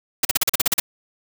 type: noise bursts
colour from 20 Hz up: white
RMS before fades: -17 dBFS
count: 10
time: 0.23-0.8 s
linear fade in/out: 5 ms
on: 21 ms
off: 40 ms
effects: none